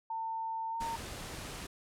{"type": "tone with pitch glide", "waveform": "sine", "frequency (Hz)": [900, 916.8], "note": ["A5", "A#5"], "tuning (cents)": [39, -29], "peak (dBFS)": -34, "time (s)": [0.1, 0.96], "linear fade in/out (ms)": 5, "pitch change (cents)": 32, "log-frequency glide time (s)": [0.7, 0.78]}
{"type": "noise", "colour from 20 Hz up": "pink", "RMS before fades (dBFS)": -43, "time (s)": [0.8, 1.67], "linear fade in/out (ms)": 10}
{"effects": ["low-pass 11000 Hz 12 dB/octave"]}